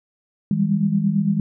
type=tone cluster; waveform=sine; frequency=160.9 / 194.7 / 203.6 Hz; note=E3 / G3 / G#3; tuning=-42 / -12 / -34 cents; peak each=-22 / -23 / -19 dBFS; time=0.51-1.4 s; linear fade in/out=2 ms; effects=none